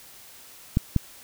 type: clicks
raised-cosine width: 5 ms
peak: -7 dBFS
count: 2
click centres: 0.771 / 0.963 s
effects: white hiss -48 dBFS RMS until 1.23 s